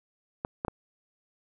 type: clicks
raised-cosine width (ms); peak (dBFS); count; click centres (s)
1; -16; 3; 0.449 / 0.649 / 0.682
effects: none